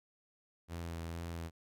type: tone with vibrato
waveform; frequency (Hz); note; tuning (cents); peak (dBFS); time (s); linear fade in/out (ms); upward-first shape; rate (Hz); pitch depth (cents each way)
sawtooth; 83.8; E2; +29; -36; 0.68-1.51; 50; sine; 2.2; 20
effects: none